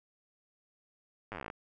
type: slowing click train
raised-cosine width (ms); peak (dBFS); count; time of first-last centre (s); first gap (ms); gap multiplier
0.5; -25; 14; 1.32-1.501; 9; 1.07
effects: none